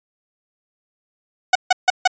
sawtooth tone bursts, 740 Hz, F#5, in tune, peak -6 dBFS, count 4, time 1.53-2.076 s, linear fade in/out 5 ms, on 24 ms, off 150 ms, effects resampled to 16000 Hz

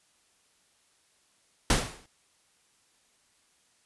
pink noise with exponential decay, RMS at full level -20 dBFS, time 1.7-2.06 s, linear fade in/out 2 ms, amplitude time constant 78 ms, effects white hiss -67 dBFS RMS until 3.85 s + resampled to 24000 Hz

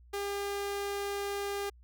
sawtooth tone, 402.2 Hz, G4, 44 cents sharp, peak -29 dBFS, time 0.13-1.7 s, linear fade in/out 10 ms, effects added 60 Hz sine -54 dBFS peak until 1.83 s

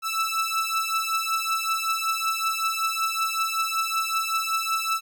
sawtooth beating tone pair, 1316 / 1321.3 Hz, E6 / E6, -3 / +4 cents, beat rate 5.3 Hz, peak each -23 dBFS, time 0.02-5.01 s, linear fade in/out 50 ms, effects none

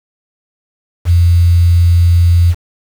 sine tone with quantisation, 86.2 Hz, F2, 22 cents flat, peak -5 dBFS, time 1.05-2.55 s, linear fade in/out 50 ms, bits 5, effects none

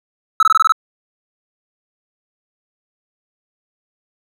triangle tone bursts, 1305 Hz, E6, 18 cents flat, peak -6 dBFS, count 7, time 0.4-0.722 s, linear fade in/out 2 ms, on 28 ms, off 21 ms, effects none

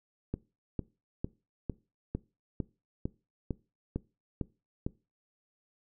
click train, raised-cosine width 3 ms, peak -19 dBFS, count 11, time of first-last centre 0.34-4.865 s, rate 2.21 Hz, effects noise-tail reverb RT60 0.3 s tail -21 dB re dry

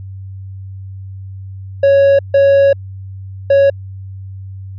triangle tone bursts at uneven times, 554.4 Hz, C#5, in tune, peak -4 dBFS, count 3, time 1.83-2.19 / 2.34-2.73 / 3.5-3.7 s, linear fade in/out 5 ms, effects added 96 Hz sine -26 dBFS peak until 4.78 s + resampled to 11025 Hz

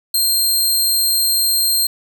15% pulse tone, 4186 Hz, C8, in tune, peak -7 dBFS, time 0.14-1.87 s, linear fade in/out 5 ms, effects none

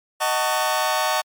sawtooth chord, D# half-diminished seventh, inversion none, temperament just, 622.3 / 746.7 / 896 / 1120.1 Hz, D#5 / F#5 / A5 / C#6, 0 / +16 / +31 / +18 cents, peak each -21 dBFS, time 0.2-1.22 s, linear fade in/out 20 ms, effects MP3 96 kbps

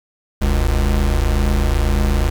square tone pair together, 41.21 / 69.3 Hz, E1 / C#2, 0 / 0 cents, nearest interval major sixth, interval 900 cents, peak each -17 dBFS, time 0.41-2.3 s, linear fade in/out 10 ms, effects 7-bit

